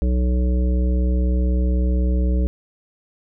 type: harmonic tone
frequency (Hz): 62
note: B1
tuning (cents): +7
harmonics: 1 / 3 / 5 / 7 / 9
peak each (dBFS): -16 / -26 / -30 / -33 / -35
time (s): 0.02-2.47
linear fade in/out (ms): 0
effects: none